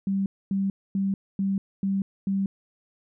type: tone bursts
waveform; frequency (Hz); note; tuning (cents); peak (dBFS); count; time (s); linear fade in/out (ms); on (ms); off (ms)
sine; 195.2; G3; -7; -22; 6; 0.07-2.46; 2; 190; 250
effects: none